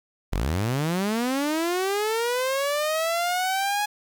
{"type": "linear sweep", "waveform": "sawtooth", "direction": "up", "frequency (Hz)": [36.44, 838], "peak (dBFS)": -19, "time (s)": [0.32, 3.86], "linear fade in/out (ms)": 10, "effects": ["8-bit"]}